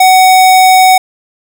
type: tone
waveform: square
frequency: 748 Hz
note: F#5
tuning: 19 cents sharp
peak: -3 dBFS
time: 0-0.98 s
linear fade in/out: 5 ms
effects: none